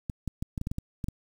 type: clicks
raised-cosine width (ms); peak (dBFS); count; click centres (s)
5; -19; 10; 0.098 / 0.277 / 0.425 / 0.578 / 0.614 / 0.671 / 0.715 / 0.784 / 1.042 / 1.085
effects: 8-bit